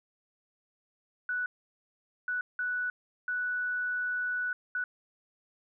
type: tone bursts at uneven times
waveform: sine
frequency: 1480 Hz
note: F#6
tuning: in tune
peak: -29 dBFS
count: 5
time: 1.29-1.46 / 2.28-2.41 / 2.59-2.9 / 3.28-4.53 / 4.75-4.84 s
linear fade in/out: 2 ms
effects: none